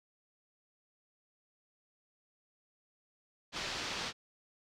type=low-pass noise; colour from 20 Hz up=white; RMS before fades=-39 dBFS; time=3.52-4.13 s; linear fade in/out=50 ms; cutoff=5100 Hz; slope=24 dB/octave; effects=none